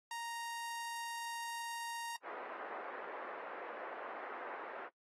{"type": "tone", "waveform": "sawtooth", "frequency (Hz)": 932.3, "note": "A#5", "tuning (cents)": 0, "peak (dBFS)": -37, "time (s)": [0.11, 2.16], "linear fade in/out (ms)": 2}
{"type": "band-pass noise", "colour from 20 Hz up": "pink", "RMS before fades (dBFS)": -46, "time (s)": [2.22, 4.9], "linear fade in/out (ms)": 50, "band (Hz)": [420, 1800], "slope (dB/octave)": 24}
{"effects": ["noise-tail reverb RT60 0.1 s tail -19 dB re dry", "AAC 32 kbps"]}